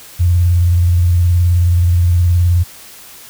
sine tone with vibrato, 87.31 Hz, F2, in tune, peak -8 dBFS, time 0.19-2.64 s, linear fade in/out 20 ms, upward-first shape triangle, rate 19 Hz, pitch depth 76 cents each way, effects white hiss -37 dBFS RMS until 3.29 s

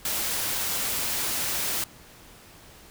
white noise, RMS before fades -28 dBFS, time 0.05-1.84 s, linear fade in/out 2 ms, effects pink hiss -50 dBFS RMS until 2.9 s

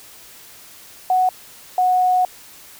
sine tone pair in turn, 740 / 733.6 Hz, F#5 / F#5, 0 / -15 cents, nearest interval unison, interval 15 cents, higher first, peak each -13 / -13 dBFS, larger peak neither, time 1.1-1.29 / 1.78-2.25 s, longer second, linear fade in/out 2 ms, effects white hiss -43 dBFS RMS until 2.79 s

